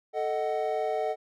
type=chord; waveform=triangle; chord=D# diminished; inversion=second; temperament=equal with one note detuned; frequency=440 / 622.3 / 745.6 Hz; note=A4 / D#5 / F#5; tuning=0 / 0 / +13 cents; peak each=-29 dBFS; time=0.13-1.16 s; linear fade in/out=50 ms; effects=none